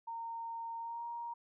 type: tone with pitch glide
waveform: sine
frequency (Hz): 920 to 939.3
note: A#5 to A#5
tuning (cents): -23 to +13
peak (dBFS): -39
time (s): 0.07-1.34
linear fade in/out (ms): 10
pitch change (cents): +36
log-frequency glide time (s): 0.79-1.05
effects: none